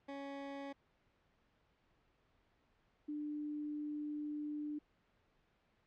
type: tone pair in turn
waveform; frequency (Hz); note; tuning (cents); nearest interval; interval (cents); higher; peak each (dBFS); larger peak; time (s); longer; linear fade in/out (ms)
20% pulse / sine; 278.2 / 297.7; C#4 / D4; +6 / +24; minor second; 118; second; -39 / -39; neither; 0.08-0.73 / 3.08-4.79; second; 10
effects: pink hiss -75 dBFS RMS until 5.86 s + low-pass 3000 Hz 12 dB/octave